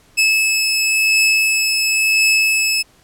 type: beating tone pair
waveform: sawtooth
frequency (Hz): 2599 / 2599.95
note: E7 / E7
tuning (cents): -25 / -25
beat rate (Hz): 0.95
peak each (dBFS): -10 / -19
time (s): 0.17-2.83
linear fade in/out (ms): 20
effects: pink hiss -52 dBFS RMS until 3.03 s + low-pass 12000 Hz 12 dB/octave